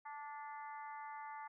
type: harmonic tone with a mistuned harmonic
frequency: 292.3 Hz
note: D4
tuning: 8 cents flat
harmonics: 3 / 4 / 5 / 6 / 7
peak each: -47 / -53 / -59 / -58 / -58 dBFS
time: 0.05-1.48 s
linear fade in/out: 10 ms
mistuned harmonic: 5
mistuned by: -21 cents
effects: none